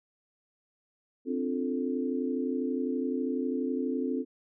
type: chord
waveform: sine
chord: D minor seventh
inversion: third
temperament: equal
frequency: 261.6 / 293.7 / 349.2 / 440 Hz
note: C4 / D4 / F4 / A4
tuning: 0 / 0 / 0 / 0 cents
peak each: -30 / -36 / -36 / -35 dBFS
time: 1.25-4.25 s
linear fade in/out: 50 ms
effects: none